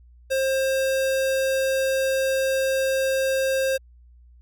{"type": "tone", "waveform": "square", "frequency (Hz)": 532, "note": "C5", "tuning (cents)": 29, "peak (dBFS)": -21, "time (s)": [0.3, 3.78], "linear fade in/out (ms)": 20, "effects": ["added 60 Hz sine -48 dBFS peak until 4.41 s"]}